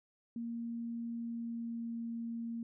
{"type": "tone with pitch glide", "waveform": "sine", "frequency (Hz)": [233.1, 231.5], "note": ["A#3", "A#3"], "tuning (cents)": [0, -12], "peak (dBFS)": -37, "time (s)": [0.36, 2.63], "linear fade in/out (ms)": 2, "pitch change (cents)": -12, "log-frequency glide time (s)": [1.14, 2], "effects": []}